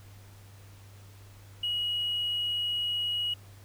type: tone with hard clipping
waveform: sine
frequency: 2904 Hz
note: F#7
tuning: 33 cents flat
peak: -28 dBFS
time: 1.63-3.34 s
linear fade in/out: 5 ms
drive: 1 dB
effects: added 99 Hz sine -49 dBFS peak until 3.64 s + pink hiss -57 dBFS RMS until 3.64 s